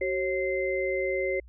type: tone cluster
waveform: sine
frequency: 378.8 / 541 / 2075 Hz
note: F#4 / C#5 / C7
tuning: +41 / -42 / -15 cents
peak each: -29 / -29 / -32 dBFS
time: 0.01-1.4 s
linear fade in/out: 5 ms
effects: added 60 Hz sine -47 dBFS peak until 1.48 s